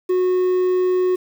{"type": "tone with quantisation", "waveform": "triangle", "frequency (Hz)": 366.1, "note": "F#4", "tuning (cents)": -18, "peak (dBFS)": -13, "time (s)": [0.09, 1.16], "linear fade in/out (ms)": 10, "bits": 7, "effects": []}